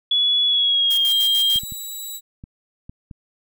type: tone with pitch glide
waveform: sine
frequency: 3398 to 3207 Hz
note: G#7 to G7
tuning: +39 to +39 cents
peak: -15 dBFS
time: 0.11-1.59 s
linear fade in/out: 5 ms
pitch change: -100 cents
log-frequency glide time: 0.46-1.09 s
type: noise with tremolo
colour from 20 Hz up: blue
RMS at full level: -30 dBFS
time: 0.9-1.62 s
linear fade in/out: 10 ms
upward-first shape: square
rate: 6.7 Hz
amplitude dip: 80%
type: tone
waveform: 10% pulse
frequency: 3903 Hz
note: B7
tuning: 21 cents flat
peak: -22 dBFS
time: 1.07-2.21 s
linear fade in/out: 50 ms
type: clicks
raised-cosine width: 5 ms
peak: -24 dBFS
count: 6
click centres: 1.559 / 1.635 / 1.722 / 2.439 / 2.895 / 3.112 s
effects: none